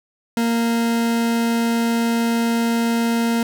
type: tone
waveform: 40% pulse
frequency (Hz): 231.8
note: A#3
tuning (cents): -10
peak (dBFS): -16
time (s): 0.37-3.43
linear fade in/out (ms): 2
effects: none